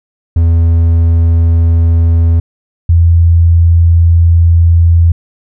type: tone pair in turn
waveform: triangle / sine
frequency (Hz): 83.3 / 84.32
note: E2 / E2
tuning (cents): +19 / +40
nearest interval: unison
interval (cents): 21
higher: second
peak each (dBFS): -3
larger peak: neither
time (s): 0.36-2.4 / 2.89-5.12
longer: second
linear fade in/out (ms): 5
effects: none